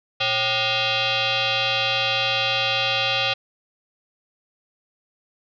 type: tone with frequency modulation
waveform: sine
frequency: 117.3 Hz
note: A#2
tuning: 11 cents sharp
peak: -19 dBFS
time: 0.2-3.34 s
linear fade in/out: 10 ms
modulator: 662 Hz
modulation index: 5.9
effects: none